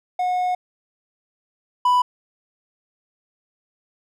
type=tone pair in turn; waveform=triangle; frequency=727 / 990.2 Hz; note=F#5 / B5; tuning=-31 / +4 cents; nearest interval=perfect fourth; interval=535 cents; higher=second; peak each=-17 / -12 dBFS; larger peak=second; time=0.19-0.55 / 1.85-2.02 s; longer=first; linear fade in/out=5 ms; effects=none